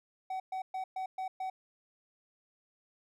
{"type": "tone bursts", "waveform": "triangle", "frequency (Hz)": 755, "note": "F#5", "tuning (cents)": 35, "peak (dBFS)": -32, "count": 6, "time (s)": [0.3, 1.5], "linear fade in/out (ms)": 5, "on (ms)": 100, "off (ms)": 120, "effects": []}